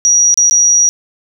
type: tone with dropouts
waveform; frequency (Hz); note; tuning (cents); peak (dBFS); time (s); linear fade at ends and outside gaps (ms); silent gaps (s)
sine; 5770; F#8; -44; -6; 0.05-0.89; 0; 0.342-0.375 / 0.497-0.51
effects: none